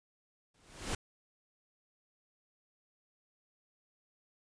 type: noise with exponential growth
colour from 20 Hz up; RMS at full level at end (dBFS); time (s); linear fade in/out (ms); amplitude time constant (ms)
pink; -33; 0.54-0.95; 5; 89
effects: resampled to 22050 Hz